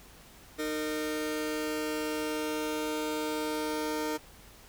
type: tone pair together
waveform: sawtooth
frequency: 306.9 / 460.4 Hz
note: D#4 / A#4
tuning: -24 / -22 cents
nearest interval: perfect fifth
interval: 702 cents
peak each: -29 / -30 dBFS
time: 0.58-4.18 s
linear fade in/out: 20 ms
effects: added 50 Hz sine -59 dBFS peak until 4.68 s + pink hiss -54 dBFS RMS until 4.68 s